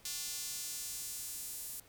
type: tone with high-pass filter sweep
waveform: square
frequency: 160 Hz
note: D#3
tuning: 49 cents sharp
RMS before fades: -42 dBFS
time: 0.05-1.8 s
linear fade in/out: 2 ms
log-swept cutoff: 5200 to 10000 Hz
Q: 1
effects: pink hiss -62 dBFS RMS until 1.88 s